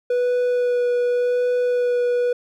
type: tone with vibrato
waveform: triangle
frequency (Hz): 490.4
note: B4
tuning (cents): -12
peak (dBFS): -15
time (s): 0.1-2.33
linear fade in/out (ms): 5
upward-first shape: sine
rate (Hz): 0.88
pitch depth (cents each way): 11
effects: none